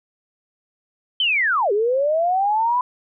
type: linear two-way sweep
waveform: sine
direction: down then up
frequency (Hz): 3136 to 392.4 to 1007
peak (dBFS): -16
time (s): 1.2-2.81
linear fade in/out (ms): 2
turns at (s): 1.72
effects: none